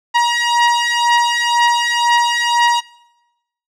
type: beating tone pair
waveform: sawtooth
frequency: 950 / 952 Hz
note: A#5 / A#5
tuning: +33 / +36 cents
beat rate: 2 Hz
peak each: -11 dBFS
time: 0.14-2.81 s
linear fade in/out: 20 ms
effects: noise-tail reverb RT60 0.9 s tail -21 dB re dry + low-pass 6000 Hz 12 dB/octave